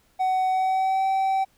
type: tone with pitch glide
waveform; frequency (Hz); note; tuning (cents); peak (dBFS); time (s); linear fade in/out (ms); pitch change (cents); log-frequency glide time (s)
triangle; 750 to 770.2; F#5 to G5; +23 to -31; -18; 0.19-1.45; 20; +46; 0.5-1.06
effects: pink hiss -63 dBFS RMS until 1.57 s